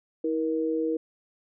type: tone pair together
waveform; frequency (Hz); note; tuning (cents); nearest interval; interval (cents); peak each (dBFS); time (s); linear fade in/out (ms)
sine; 321.2 / 473.8; E4 / A#4; -45 / +28; perfect fifth; 673; -27; 0.24-0.97; 5
effects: none